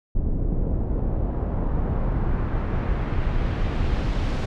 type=noise with low-pass filter sweep; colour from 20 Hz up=brown; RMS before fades=-23 dBFS; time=0.15-4.46 s; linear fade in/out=10 ms; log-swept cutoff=380 to 5200 Hz; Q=0.9; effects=none